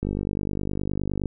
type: click train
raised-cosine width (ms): 3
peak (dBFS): -14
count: 62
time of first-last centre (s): 0.03-1.257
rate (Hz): 49.7
effects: none